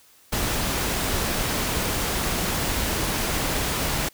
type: noise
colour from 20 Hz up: pink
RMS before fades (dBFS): -25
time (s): 0.32-4.09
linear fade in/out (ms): 10
effects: white hiss -55 dBFS RMS until 4.13 s